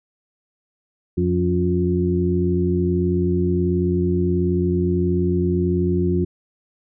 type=harmonic tone with a mistuned harmonic; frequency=88.7 Hz; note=F2; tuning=27 cents sharp; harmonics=1 / 2 / 3 / 4; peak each=-22 / -21 / -27 / -21 dBFS; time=1.17-6.25 s; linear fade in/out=10 ms; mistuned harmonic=3; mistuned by=+65 cents; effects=none